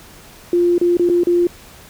sine tone with dropouts, 349.2 Hz, F4, in tune, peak -11 dBFS, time 0.53-1.47 s, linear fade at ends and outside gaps 2 ms, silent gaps 0.781-0.813 / 0.97-0.995 / 1.09-1.097 / 1.235-1.27 s, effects pink hiss -42 dBFS RMS until 1.89 s

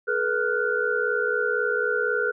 sine tone cluster, 425.7 / 483.8 / 1409 / 1493 Hz, G#4 / B4 / F6 / F#6, +43 / -36 / +15 / +15 cents, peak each -27 dBFS, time 0.07-2.32 s, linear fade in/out 20 ms, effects none

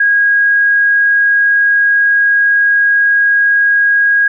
sine tone, 1641 Hz, G#6, 21 cents flat, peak -7 dBFS, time 0-4.28 s, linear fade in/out 5 ms, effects none

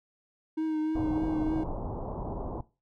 triangle tone with vibrato, 313 Hz, D#4, 10 cents sharp, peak -25 dBFS, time 0.57-1.64 s, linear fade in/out 10 ms, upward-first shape triangle, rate 3.3 Hz, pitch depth 29 cents each way
pink low-pass noise, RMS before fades -35 dBFS, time 0.95-2.61 s, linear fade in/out 5 ms, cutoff 1000 Hz, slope 48 dB/octave
effects noise-tail reverb RT60 0.3 s tail -19 dB re dry

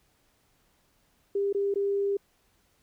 sine tone with dropouts, 399.5 Hz, G4, 33 cents sharp, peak -24 dBFS, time 1.35-2.17 s, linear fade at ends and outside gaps 5 ms, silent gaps 1.528-1.547 / 1.741-1.757 s, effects pink hiss -68 dBFS RMS until 2.82 s

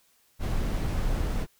brown noise, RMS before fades -27 dBFS, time 0.39-1.47 s, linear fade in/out 50 ms, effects white hiss -65 dBFS RMS until 1.59 s

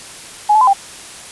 sine tone with pitch steps, 838 / 865 / 1015 / 791 Hz, G#5 / A5 / B5 / G5, +15 / -30 / +47 / +15 cents, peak -7 dBFS, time 0.49-0.734 s, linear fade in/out 10 ms, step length 61 ms, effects white hiss -34 dBFS RMS until 1.31 s + resampled to 24000 Hz

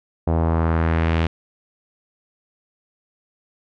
sawtooth tone with low-pass filter sweep, 81.8 Hz, E2, 13 cents flat, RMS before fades -19 dBFS, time 0.27-1.27 s, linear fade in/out 5 ms, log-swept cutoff 720 to 3100 Hz, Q 1.5, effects none

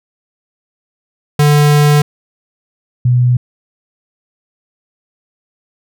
square / sine tone pair in turn, 147.4 / 123.69 Hz, D3 / B2, +7 / +3 cents, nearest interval minor third, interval 304 cents, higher first, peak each -7 dBFS, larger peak neither, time 1.39-2.02 / 3.05-3.37 s, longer first, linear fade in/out 5 ms, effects none

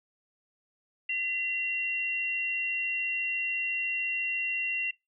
sine tone pair together, 2022 / 2747 Hz, B6 / F7, +40 / -29 cents, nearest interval perfect fourth, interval 531 cents, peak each -36 / -28 dBFS, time 1.09-4.91 s, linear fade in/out 5 ms, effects noise-tail reverb RT60 0.2 s tail -22 dB re dry

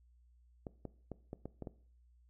clicks, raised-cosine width 2 ms, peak -29 dBFS, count 7, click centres 0.668 / 0.853 / 1.117 / 1.331 / 1.456 / 1.623 / 1.672 s, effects noise-tail reverb RT60 0.5 s tail -19 dB re dry + added 60 Hz sine -63 dBFS peak until 2.29 s

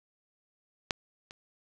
clicks, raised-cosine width 0.2 ms, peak -10 / -28 dBFS, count 2, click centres 0.908 / 1.309 s, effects none

